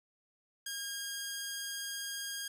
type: tone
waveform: 10% pulse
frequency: 1623 Hz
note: G#6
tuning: 40 cents flat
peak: -29 dBFS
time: 0.66-2.48 s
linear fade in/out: 5 ms
effects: none